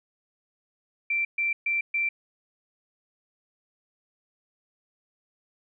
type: tone bursts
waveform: sine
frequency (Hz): 2349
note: D7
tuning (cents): 0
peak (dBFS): -23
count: 4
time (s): 1.1-2.09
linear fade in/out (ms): 5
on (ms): 150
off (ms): 130
effects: none